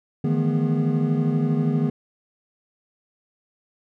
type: tone cluster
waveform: triangle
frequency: 153.2 / 165.7 / 213.8 / 242.3 / 409.7 Hz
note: D#3 / E3 / A3 / B3 / G#4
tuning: -27 / +9 / -49 / -33 / -24 cents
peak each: -20 / -25 / -27 / -22 / -29 dBFS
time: 0.24-1.9 s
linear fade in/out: 5 ms
effects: none